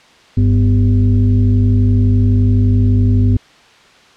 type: tone with frequency modulation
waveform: sine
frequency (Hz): 100.4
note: G2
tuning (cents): +42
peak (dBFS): -8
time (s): 0.37-3.37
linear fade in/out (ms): 5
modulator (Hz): 149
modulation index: 0.83
effects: white hiss -45 dBFS RMS until 4.16 s + low-pass 4000 Hz 12 dB/octave